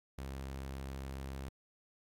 sawtooth tone, 67.2 Hz, C2, 47 cents sharp, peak -37 dBFS, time 0.18-1.49 s, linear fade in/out 5 ms, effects AAC 64 kbps

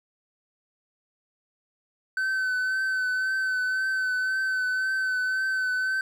triangle tone with vibrato, 1524 Hz, G6, 49 cents flat, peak -22 dBFS, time 2.17-6.01 s, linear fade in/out 2 ms, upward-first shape triangle, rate 1.9 Hz, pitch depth 26 cents each way, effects none

